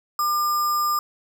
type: tone with sample-and-hold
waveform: sine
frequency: 1200 Hz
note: D6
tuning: 37 cents sharp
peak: -19 dBFS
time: 0.19-0.99 s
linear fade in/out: 2 ms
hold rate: 6300 Hz
effects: none